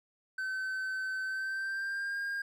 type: tone with pitch glide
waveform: triangle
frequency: 1531 to 1612.7 Hz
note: G6 to G6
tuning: -41 to +49 cents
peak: -31 dBFS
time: 0.38-2.42 s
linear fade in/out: 5 ms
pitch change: +90 cents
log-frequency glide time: 1.23-2.18 s
effects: none